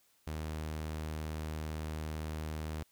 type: tone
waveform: sawtooth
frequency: 77.78 Hz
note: D#2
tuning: in tune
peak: -33 dBFS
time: 0.27-2.83 s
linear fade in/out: 0 ms
effects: white hiss -70 dBFS RMS until 2.91 s

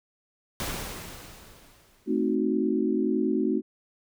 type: noise with exponential decay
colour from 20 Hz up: pink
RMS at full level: -30 dBFS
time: 0.6-2.35 s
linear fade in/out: 0 ms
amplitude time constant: 380 ms
type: chord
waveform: sine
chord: A diminished seventh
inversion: none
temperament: equal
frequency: 220 / 261.6 / 311.1 / 370 Hz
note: A3 / C4 / Eb4 / Gb4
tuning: 0 / 0 / 0 / 0 cents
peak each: -28 dBFS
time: 2.06-3.62 s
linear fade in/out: 50 ms
effects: none

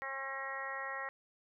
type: harmonic tone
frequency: 270 Hz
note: C#4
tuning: 45 cents flat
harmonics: 2 / 3 / 4 / 5 / 6 / 7 / 8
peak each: -47 / -47 / -45 / -47 / -52 / -41 / -52 dBFS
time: 0.02-1.09 s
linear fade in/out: 0 ms
effects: none

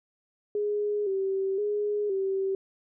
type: tone with vibrato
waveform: sine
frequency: 400.5 Hz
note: G4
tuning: 37 cents sharp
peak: -25 dBFS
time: 0.55-2.55 s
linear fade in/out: 2 ms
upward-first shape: square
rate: 0.97 Hz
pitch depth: 62 cents each way
effects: none

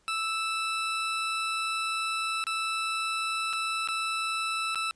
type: tone with dropouts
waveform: 20% pulse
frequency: 1318.5 Hz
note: E6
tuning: in tune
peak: -23 dBFS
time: 0.08-4.91 s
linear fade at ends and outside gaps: 0 ms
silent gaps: 2.44-2.468 / 3.53-3.534 / 3.875-3.886 / 4.747-4.756 s
effects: pink hiss -67 dBFS RMS until 4.95 s + resampled to 22050 Hz

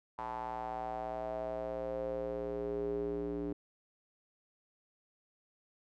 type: tone with band-pass filter sweep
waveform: square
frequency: 58.5 Hz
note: A#1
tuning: 7 cents sharp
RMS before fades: -38 dBFS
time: 0.18-3.53 s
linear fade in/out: 5 ms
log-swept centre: 930 to 340 Hz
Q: 5.6
effects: none

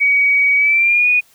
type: tone with pitch glide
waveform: sine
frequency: 2261 to 2466 Hz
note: C#7 to D#7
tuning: +34 to -16 cents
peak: -10 dBFS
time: 0-1.21 s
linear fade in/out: 20 ms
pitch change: +150 cents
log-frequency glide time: 0.56-1.08 s
effects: white hiss -52 dBFS RMS until 1.34 s

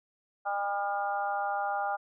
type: harmonic tone with a mistuned harmonic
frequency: 201.5 Hz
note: G3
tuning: 48 cents sharp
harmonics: 3 / 4 / 5 / 6 / 7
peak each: -38 / -30 / -44 / -38 / -37 dBFS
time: 0.45-1.97 s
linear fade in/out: 20 ms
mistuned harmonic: 5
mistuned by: -28 cents
effects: none

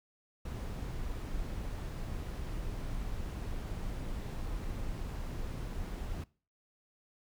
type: noise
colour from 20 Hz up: brown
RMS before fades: -38 dBFS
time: 0.45-6.24 s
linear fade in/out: 5 ms
effects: noise-tail reverb RT60 0.4 s tail -22 dB re dry

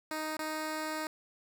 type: tone with dropouts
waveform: 10% pulse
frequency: 311.1 Hz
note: D#4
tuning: in tune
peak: -26 dBFS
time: 0.11-1.07 s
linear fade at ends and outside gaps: 1 ms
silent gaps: 0.368-0.392 s
effects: none

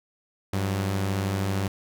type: tone pair together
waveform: sawtooth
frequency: 98 / 183.09 Hz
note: G2 / F#3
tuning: 0 / -18 cents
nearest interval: major seventh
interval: 1082 cents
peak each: -21 / -30 dBFS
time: 0.53-1.68 s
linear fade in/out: 5 ms
effects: none

